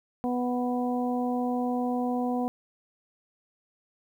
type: harmonic tone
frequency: 246.9 Hz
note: B3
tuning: in tune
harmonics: 1 / 2 / 3 / 4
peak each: -27 / -33 / -32 / -40 dBFS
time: 0.24-2.48 s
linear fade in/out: 0 ms
effects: 10-bit